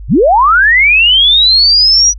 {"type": "linear sweep", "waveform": "sine", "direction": "up", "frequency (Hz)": [76.7, 5880], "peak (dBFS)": -4, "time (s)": [0.08, 2.14], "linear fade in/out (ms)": 50, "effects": ["added 50 Hz sine -24 dBFS peak until 2.18 s"]}